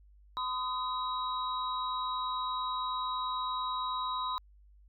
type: tone cluster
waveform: sine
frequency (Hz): 1018 / 1247 / 3837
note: C6 / D#6 / A#7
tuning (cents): -48 / +3 / +49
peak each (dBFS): -33 / -38 / -40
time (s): 0.37-4.38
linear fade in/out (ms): 0
effects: added 50 Hz sine -56 dBFS peak until 4.88 s